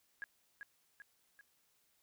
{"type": "tone with echo", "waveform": "sine", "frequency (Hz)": 1656, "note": "G#6", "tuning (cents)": -5, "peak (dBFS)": -40, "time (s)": [0.22, 0.24], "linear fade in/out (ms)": 0, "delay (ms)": 390, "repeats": 3, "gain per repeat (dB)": -5, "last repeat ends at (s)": 1.41, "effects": ["white hiss -75 dBFS RMS until 2.02 s"]}